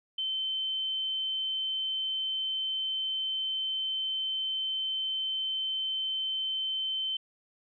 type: tone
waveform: sine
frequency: 3083 Hz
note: G7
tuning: 29 cents flat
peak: -29 dBFS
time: 0.18-7.17 s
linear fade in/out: 5 ms
effects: none